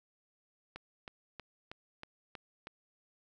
click train, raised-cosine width 0.3 ms, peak -28 dBFS, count 7, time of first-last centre 0.76-2.671 s, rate 3.14 Hz, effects none

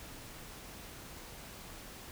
silence, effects pink hiss -49 dBFS RMS until 2.11 s

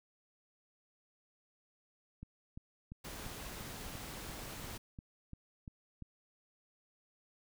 click train, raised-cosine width 5 ms, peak -34 dBFS, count 12, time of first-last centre 2.23-6.023 s, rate 2.9 Hz
pink noise, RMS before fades -46 dBFS, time 3.04-4.78 s, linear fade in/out 10 ms
effects none

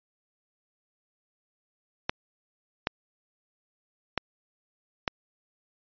clicks, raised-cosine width 0.3 ms, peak -9 dBFS, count 4, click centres 2.095 / 2.871 / 4.177 / 5.078 s, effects resampled to 11025 Hz

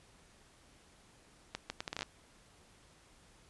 accelerating click train, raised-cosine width 0.2 ms, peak -20 dBFS, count 10, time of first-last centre 1.55-2.03 s, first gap 150 ms, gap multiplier 0.7, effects pink hiss -63 dBFS RMS until 3.49 s + resampled to 24000 Hz

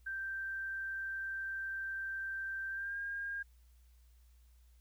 sine tone with pitch glide, 1568 to 1614.9 Hz, G6 to G#6, 0 to -49 cents, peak -37 dBFS, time 0.06-3.43 s, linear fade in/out 10 ms, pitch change +51 cents, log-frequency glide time 2.7-2.98 s, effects added 60 Hz sine -60 dBFS peak until 4.8 s + white hiss -75 dBFS RMS until 4.8 s

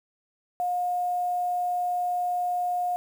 sine tone with quantisation, 715 Hz, F5, 41 cents sharp, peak -24 dBFS, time 0.6-2.96 s, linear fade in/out 0 ms, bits 8, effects none

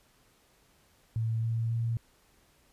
sine tone with pitch steps, 112.8 / 114.18 / 115.57 Hz, A2 / A#2 / A#2, +44 / -35 / -14 cents, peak -27 dBFS, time 1.16-1.97 s, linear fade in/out 0 ms, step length 270 ms, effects pink hiss -65 dBFS RMS until 2.72 s + resampled to 32000 Hz

